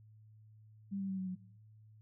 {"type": "tone with pitch steps", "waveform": "sine", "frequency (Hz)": [197.5, 194.11, 190.77, 187.5, 184.27], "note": ["G3", "G3", "G3", "F#3", "F#3"], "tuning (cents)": [13, -17, -47, 23, -7], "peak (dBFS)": -36, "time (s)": [0.91, 1.36], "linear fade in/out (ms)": 20, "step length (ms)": 90, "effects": ["noise-tail reverb RT60 0.8 s tail -22 dB re dry", "added 108 Hz sine -57 dBFS peak until 2.01 s"]}